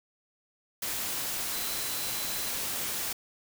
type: tone in noise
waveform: sine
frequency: 4031 Hz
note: B7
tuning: 35 cents sharp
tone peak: -41 dBFS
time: 1.52-2.49 s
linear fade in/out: 5 ms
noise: white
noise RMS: -33 dBFS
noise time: 0.82-3.13 s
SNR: -11 dB
effects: none